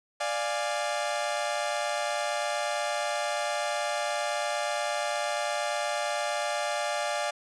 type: chord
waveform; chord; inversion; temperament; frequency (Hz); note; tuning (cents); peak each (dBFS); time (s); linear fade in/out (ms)
sawtooth; D diminished; none; equal with one note detuned; 590 / 698.5 / 830.6; D5 / F5 / Ab5; +8 / 0 / 0; -27 / -29 / -30; 0.2-7.31; 10
effects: resampled to 22050 Hz